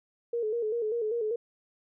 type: tone with vibrato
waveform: sine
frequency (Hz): 450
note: A4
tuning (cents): +39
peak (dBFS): -27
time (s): 0.33-1.36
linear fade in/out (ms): 5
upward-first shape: square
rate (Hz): 5.1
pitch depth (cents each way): 80
effects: none